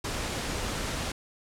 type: noise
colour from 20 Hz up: pink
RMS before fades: -32 dBFS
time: 0.04-1.12 s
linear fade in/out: 5 ms
effects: low-pass 9000 Hz 12 dB/octave